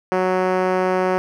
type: tone with band-pass filter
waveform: 5% pulse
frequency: 185 Hz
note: F#3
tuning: in tune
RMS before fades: -19 dBFS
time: 0.12-1.18 s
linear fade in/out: 0 ms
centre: 400 Hz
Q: 1
effects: none